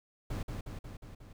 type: noise with echo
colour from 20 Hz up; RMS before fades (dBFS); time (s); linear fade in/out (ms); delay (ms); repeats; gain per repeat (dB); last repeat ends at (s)
brown; -36; 0.3-0.43; 5; 180; 5; -3; 1.33
effects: none